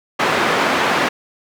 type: band-pass noise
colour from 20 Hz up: white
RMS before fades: -17 dBFS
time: 0.19-1.09 s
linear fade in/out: 10 ms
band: 200 to 1700 Hz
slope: 12 dB/octave
effects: none